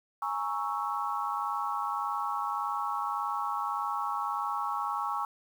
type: chord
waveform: sine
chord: A# half-diminished seventh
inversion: third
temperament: equal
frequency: 830.6 / 932.3 / 1108.7 / 1318.5 Hz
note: G#5 / A#5 / C#6 / E6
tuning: 0 / 0 / 0 / 0 cents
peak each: -35 / -37 / -33 / -36 dBFS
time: 0.22-5.25 s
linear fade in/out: 2 ms
effects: 9-bit